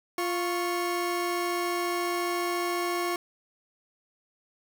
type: tone pair together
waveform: 30% pulse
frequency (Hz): 349.2 / 1101.9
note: F4 / C#6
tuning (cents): 0 / -11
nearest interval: octave + minor sixth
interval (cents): 1989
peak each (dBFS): -26 / -29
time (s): 0.18-3.16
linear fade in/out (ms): 2
effects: none